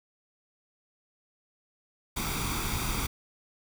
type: noise with comb filter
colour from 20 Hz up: pink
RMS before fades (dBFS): -31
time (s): 2.16-3.07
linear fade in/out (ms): 10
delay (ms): 0.85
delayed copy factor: +0.65
effects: none